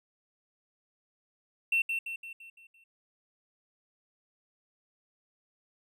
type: tone with echo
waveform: triangle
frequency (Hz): 2700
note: E7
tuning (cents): +41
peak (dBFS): -21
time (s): 1.72-1.82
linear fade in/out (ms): 5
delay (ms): 170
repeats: 6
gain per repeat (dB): -6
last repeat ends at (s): 2.84
effects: tanh soft clip ceiling -19 dBFS